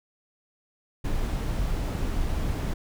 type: noise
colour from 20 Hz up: brown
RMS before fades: -27 dBFS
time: 1.04-2.74 s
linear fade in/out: 10 ms
effects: none